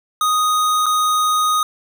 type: tone with dropouts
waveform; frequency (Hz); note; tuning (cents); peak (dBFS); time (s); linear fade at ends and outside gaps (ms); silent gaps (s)
square; 1244.5; D#6; 0; -15; 0.21-1.63; 2; 0.859-0.864
effects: none